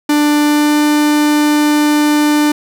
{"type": "tone with pitch glide", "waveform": "45% pulse", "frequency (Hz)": [295.9, 297.8], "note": ["D4", "D4"], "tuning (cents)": [13, 24], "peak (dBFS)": -9, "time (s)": [0.09, 2.52], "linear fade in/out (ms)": 5, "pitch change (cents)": 11, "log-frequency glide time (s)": [0.44, 0.78], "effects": []}